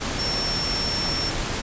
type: tone in noise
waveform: sine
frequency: 5430 Hz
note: F8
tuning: 50 cents flat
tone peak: -25 dBFS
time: 0.18-1.31 s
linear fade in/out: 20 ms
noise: pink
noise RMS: -27 dBFS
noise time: 0-1.62 s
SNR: -1 dB
effects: resampled to 16000 Hz